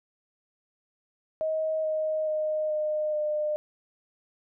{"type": "tone with pitch steps", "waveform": "sine", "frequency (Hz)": [631, 624.1, 617.3, 610.6, 603.9], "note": ["D#5", "D#5", "D#5", "D#5", "D5"], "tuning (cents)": [24, 5, -14, -33, 48], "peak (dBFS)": -25, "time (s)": [1.41, 3.56], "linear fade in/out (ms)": 0, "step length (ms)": 430, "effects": []}